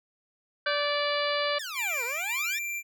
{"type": "harmonic tone", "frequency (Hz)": 582, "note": "D5", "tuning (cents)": -16, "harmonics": [1, 2, 3, 4, 5, 6, 7, 8], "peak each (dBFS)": [-29, -32, -34, -35, -36, -37, -37, -38], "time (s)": [0.66, 1.59], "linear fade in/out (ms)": 10}
{"type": "tone with exponential decay", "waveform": "sine", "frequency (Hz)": 1541, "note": "G6", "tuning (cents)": -30, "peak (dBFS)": -28, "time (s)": [0.66, 1.03], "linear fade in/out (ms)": 1, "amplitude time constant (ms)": 80}
{"type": "exponential two-way sweep", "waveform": "15% pulse", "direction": "down then up", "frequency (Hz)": [1872, 457, 1872], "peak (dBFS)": -28, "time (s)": [1.59, 2.59], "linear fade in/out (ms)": 5, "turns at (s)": 2.04}
{"type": "tone with tremolo", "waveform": "square", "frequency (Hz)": 2360, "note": "D7", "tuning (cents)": 8, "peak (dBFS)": -29, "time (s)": [1.74, 2.83], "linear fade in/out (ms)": 50, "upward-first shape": "square", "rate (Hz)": 1.8, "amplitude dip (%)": 25}
{"effects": []}